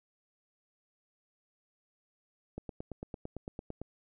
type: click train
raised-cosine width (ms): 2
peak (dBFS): -26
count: 12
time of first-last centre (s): 2.58-3.816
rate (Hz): 8.9
effects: none